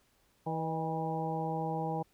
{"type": "harmonic tone with a mistuned harmonic", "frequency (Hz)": 161.5, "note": "E3", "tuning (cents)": -35, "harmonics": [1, 2, 3, 4, 5, 6], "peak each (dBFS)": [-36, -41, -39, -43, -36, -44], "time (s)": [0.46, 2.03], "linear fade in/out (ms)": 10, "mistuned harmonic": 4, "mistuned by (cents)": -55, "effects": ["pink hiss -70 dBFS RMS until 2.13 s"]}